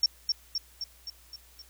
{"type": "tone with echo", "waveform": "sine", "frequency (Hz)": 5480, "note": "F8", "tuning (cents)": -34, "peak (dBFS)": -19, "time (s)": [0.03, 0.06], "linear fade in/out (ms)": 2, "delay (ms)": 260, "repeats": 6, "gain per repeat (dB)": -4, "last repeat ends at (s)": 1.62, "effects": ["added 60 Hz sine -58 dBFS peak until 1.69 s", "white hiss -58 dBFS RMS until 1.69 s"]}